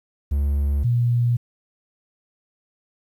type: tone pair in turn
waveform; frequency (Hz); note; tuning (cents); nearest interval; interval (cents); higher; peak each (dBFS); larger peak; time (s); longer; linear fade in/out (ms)
triangle / sine; 71.1 / 120.16; C#2 / B2; +45 / -47; major sixth; 908; second; -16; neither; 0.31-0.84 / 0.84-1.37; neither; 10
effects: 9-bit